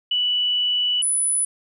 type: tone pair in turn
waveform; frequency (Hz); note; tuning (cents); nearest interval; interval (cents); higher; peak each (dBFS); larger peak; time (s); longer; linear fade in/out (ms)
sine; 2960 / 9974; F#7 / D#9; 0 / +3; octave + major sixth; 2103; second; -18 / -18; neither; 0.11-1.02 / 1.02-1.45; first; 5
effects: none